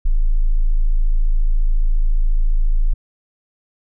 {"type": "tone", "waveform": "sine", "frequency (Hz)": 27.2, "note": "A0", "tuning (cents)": -19, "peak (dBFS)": -11, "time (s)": [0.05, 2.94], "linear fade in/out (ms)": 10, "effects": []}